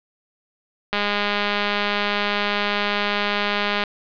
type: click train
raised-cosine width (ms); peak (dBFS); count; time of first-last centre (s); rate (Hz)
0.3; -6; 597; 0.93-3.837; 205
effects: resampled to 11025 Hz + 7-bit